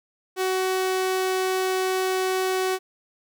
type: tone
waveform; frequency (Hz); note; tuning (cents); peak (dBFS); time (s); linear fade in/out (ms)
sawtooth; 374.8; F#4; +22; -18; 0.36-2.79; 50
effects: none